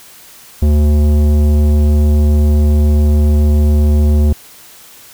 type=tone with tanh clipping; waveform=sine; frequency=74.4 Hz; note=D2; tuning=23 cents sharp; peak=-9 dBFS; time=0.62-4.33 s; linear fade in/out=5 ms; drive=14 dB; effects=white hiss -39 dBFS RMS until 5.13 s